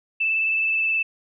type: tone with vibrato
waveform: sine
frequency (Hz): 2637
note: E7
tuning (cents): 0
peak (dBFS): -19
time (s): 0.2-1.03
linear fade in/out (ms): 10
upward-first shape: triangle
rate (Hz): 19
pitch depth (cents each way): 19
effects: none